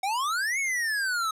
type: exponential two-way sweep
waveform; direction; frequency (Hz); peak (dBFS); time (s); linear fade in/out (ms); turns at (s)
square; up then down; 744 to 2240 to 1272; -26; 0.03-1.31; 5; 0.59
effects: low-pass 12000 Hz 12 dB/octave